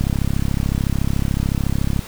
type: click train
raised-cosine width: 5 ms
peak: -7 dBFS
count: 68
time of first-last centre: 0.01-1.992 s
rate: 33.8 Hz
effects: pink hiss -36 dBFS RMS until 2.07 s